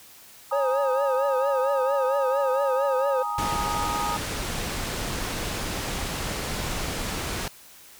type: chord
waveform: sine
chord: Ab suspended second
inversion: none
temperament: just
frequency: 830.6 / 934.4 / 1245.9 Hz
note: Ab5 / Bb5 / Eb6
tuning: 0 / +4 / +2 cents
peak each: -31 / -31 / -29 dBFS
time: 0.51-4.17 s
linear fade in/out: 5 ms
type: tone with vibrato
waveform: triangle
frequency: 538 Hz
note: C5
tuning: 48 cents sharp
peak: -20 dBFS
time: 0.52-3.23 s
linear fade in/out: 10 ms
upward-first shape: triangle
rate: 4.4 Hz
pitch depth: 110 cents each way
type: low-pass noise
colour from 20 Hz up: pink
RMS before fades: -30 dBFS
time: 3.38-7.48 s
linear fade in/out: 2 ms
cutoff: 10000 Hz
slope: 12 dB/octave
effects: white hiss -49 dBFS RMS until 7.99 s